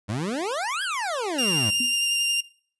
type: exponential two-way sweep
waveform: 25% pulse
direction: up then down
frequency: 95.2 to 1670 to 95.2 Hz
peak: -22 dBFS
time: 0.08-1.71 s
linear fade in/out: 20 ms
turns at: 0.83 s
type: tone with vibrato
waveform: sawtooth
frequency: 2794 Hz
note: F7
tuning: in tune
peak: -18 dBFS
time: 1.38-2.41 s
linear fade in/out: 10 ms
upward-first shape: sine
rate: 11 Hz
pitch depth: 11 cents each way
type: tone with exponential decay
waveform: sine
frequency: 246.9 Hz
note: B3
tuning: in tune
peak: -26 dBFS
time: 1.8-1.98 s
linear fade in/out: 5 ms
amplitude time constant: 39 ms
effects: noise-tail reverb RT60 0.5 s tail -21 dB re dry + resampled to 24000 Hz